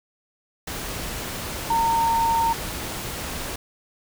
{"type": "tone in noise", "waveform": "sine", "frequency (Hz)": 916, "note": "A#5", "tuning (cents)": -31, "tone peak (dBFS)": -18, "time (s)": [1.7, 2.53], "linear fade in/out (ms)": 5, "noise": "pink", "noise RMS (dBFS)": -31, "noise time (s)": [0.67, 3.56], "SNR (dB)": 10, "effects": []}